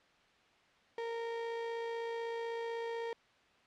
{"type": "tone with amplitude modulation", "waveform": "35% pulse", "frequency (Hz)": 462.3, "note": "A#4", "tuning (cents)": -14, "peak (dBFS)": -34, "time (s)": [0.98, 3.13], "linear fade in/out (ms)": 2, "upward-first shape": "sine", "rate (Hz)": 56, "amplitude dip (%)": 25, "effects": ["white hiss -66 dBFS RMS until 3.66 s", "low-pass 3000 Hz 12 dB/octave"]}